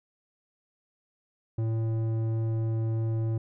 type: tone with low-pass filter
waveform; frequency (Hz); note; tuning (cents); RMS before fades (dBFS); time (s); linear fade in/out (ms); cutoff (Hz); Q
square; 112.3; A2; +36; -28; 1.58-3.38; 5; 440; 0.6
effects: none